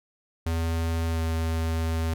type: tone with pitch glide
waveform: square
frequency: 82.41 to 81.46 Hz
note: E2 to E2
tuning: 0 to -20 cents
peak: -25 dBFS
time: 0.46-2.14 s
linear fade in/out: 5 ms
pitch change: -20 cents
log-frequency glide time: 1.09-1.18 s
effects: none

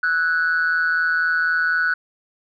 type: tone with amplitude modulation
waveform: sine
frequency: 1479 Hz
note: F#6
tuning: 1 cent flat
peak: -12 dBFS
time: 0.03-1.94 s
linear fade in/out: 5 ms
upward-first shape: sine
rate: 164 Hz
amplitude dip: 75%
effects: tanh soft clip ceiling -12 dBFS

